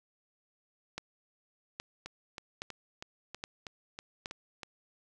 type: two click trains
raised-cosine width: 0.2 ms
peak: -20 / -24 dBFS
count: 5 / 9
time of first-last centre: 0.98-4.259 / 2.06-4.632 s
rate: 1.22 / 3.11 Hz
effects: none